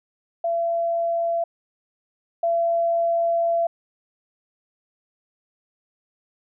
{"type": "tone pair in turn", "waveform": "sine", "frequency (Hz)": [676, 676], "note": ["E5", "E5"], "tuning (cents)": [43, 43], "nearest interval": "unison", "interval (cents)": 0, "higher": "neither", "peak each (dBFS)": [-20, -18], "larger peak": "second", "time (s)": [[0.44, 1.44], [2.43, 3.67]], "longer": "second", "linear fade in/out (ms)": 5, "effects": []}